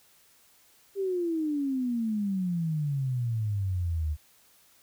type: exponential sweep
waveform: sine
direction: down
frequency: 400.9 to 73.42 Hz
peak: -26 dBFS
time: 0.95-4.17 s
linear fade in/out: 50 ms
effects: white hiss -61 dBFS RMS until 4.82 s